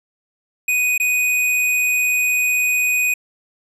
square tone with dropouts, 2489 Hz, D#7, in tune, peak -16 dBFS, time 0.68-3.14 s, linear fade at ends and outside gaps 5 ms, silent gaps 0.979-0.999 s, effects resampled to 32000 Hz

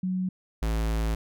sine / square tone pair in turn, 185 / 55 Hz, F#3 / A1, 0 / 0 cents, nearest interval octave + major sixth, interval 2100 cents, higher first, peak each -25 dBFS, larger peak neither, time 0.03-0.29 / 0.62-1.15 s, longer second, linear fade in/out 5 ms, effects none

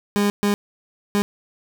30% pulse tone bursts at uneven times, 204.1 Hz, G#3, 30 cents flat, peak -14 dBFS, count 3, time 0.16-0.3 / 0.43-0.54 / 1.15-1.22 s, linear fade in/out 0 ms, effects none

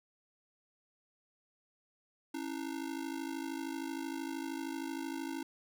square ring-modulated tone, 300 Hz, D4, 37 cents sharp, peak -35 dBFS, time 2.34-5.43 s, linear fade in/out 5 ms, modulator 26.5 Hz, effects none

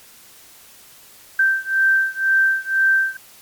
sine beating tone pair, 1563 / 1565 Hz, G6 / G6, -6 / -3 cents, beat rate 2 Hz, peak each -17 / -18 dBFS, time 1.39-3.17 s, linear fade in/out 5 ms, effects white hiss -46 dBFS RMS until 3.41 s + MP3 96 kbps

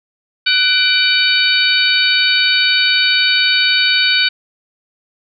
harmonic tone with a mistuned harmonic, 748 Hz, F#5, 19 cents sharp, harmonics 2 / 3 / 4 / 5 / 6, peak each -17 / -17 / -17 / -17 / -17 dBFS, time 0.46-4.29 s, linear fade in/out 10 ms, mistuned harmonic 3, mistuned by +77 cents, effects none

